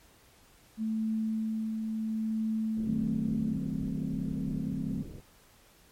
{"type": "tone with tremolo", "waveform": "sine", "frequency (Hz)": 220.1, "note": "A3", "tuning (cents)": 1, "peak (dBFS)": -27, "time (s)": [0.77, 3.57], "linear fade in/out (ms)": 50, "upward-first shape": "triangle", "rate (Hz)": 0.72, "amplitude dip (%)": 35}
{"type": "low-pass noise", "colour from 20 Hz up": "pink", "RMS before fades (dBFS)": -43, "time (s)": [2.76, 5.21], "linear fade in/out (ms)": 10, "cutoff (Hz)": 410, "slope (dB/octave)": 24}
{"type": "chord", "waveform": "sine", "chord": "D# diminished seventh", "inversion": "none", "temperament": "equal with one note detuned", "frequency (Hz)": [155.56, 189.54, 220, 261.6], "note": ["D#3", "F#3", "A3", "C4"], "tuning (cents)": [0, 42, 0, 0], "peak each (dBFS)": -36, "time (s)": [2.87, 5.03], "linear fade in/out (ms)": 5}
{"effects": ["pink hiss -60 dBFS RMS until 5.91 s", "MP3 64 kbps"]}